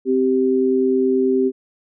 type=tone pair together; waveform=sine; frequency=260.1 / 389.7 Hz; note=C4 / G4; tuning=-10 / -10 cents; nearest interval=perfect fifth; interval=700 cents; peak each=-18 / -16 dBFS; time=0.05-1.52 s; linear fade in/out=50 ms; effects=none